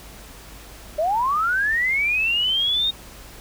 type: linear sweep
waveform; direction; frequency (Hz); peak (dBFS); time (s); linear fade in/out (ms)
sine; up; 587.3 to 3729; -18; 0.98-2.91; 10
effects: added 51 Hz sine -44 dBFS peak until 3.4 s + pink hiss -43 dBFS RMS until 3.4 s